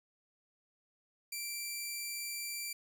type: tone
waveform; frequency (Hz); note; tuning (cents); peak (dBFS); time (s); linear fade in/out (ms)
10% pulse; 2349; D7; 0; -29; 1.32-2.73; 5
effects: none